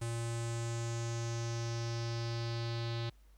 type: tone with low-pass filter sweep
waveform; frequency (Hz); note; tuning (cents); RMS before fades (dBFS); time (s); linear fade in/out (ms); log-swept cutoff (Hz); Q
square; 116.5; A#2; -1; -37; 0.01-3.1; 10; 8900 to 4000; 3.9
effects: added 50 Hz sine -58 dBFS peak until 3.37 s + pink hiss -72 dBFS RMS until 3.37 s